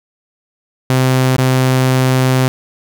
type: tone with dropouts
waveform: sawtooth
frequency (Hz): 129.6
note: C3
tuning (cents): -16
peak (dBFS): -6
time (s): 0.9-2.48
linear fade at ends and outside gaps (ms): 0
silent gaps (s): 1.365-1.383
effects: none